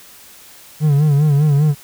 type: tone with vibrato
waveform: triangle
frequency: 146.83 Hz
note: D3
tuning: in tune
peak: -8 dBFS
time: 0.8-1.75 s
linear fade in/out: 50 ms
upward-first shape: sine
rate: 5 Hz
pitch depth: 88 cents each way
effects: white hiss -42 dBFS RMS until 1.83 s